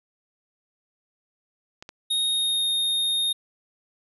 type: clicks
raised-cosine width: 0.2 ms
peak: -22 dBFS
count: 2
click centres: 1.825 / 1.891 s
type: tone with pitch glide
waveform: square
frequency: 3729 to 3695 Hz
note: A#7 to A#7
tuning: 0 to -16 cents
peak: -22 dBFS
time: 2.1-3.33 s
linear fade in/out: 10 ms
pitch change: -16 cents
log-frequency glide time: 2.27-2.68 s
effects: none